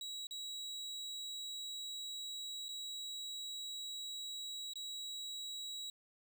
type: tone with dropouts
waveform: 35% pulse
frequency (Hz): 3880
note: B7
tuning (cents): -31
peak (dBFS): -40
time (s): 0.01-5.9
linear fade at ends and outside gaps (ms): 2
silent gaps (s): 0.27-0.309 / 2.684-2.689 / 4.735-4.756
effects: none